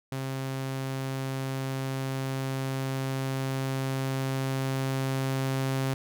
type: tone with level ramp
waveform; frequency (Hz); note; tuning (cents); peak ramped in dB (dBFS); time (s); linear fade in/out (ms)
sawtooth; 133.6; C3; +36; -27 to -22; 0.12-5.94; 2
effects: none